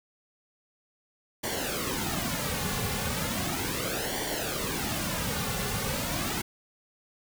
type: noise with flanger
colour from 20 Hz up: pink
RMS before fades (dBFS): -31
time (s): 1.43-6.42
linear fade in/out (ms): 10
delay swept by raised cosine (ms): 0.77 to 3.17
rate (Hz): 0.36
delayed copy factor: -0.7
effects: none